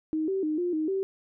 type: tone with pitch steps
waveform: sine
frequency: 313.4 / 385.1 / 307.7 / 353.5 / 312 / 386 Hz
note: D#4 / G4 / D#4 / F4 / D#4 / G4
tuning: +13 / -31 / -19 / +21 / +5 / -27 cents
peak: -25 dBFS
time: 0.13-1.03 s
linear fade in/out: 0 ms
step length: 150 ms
effects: none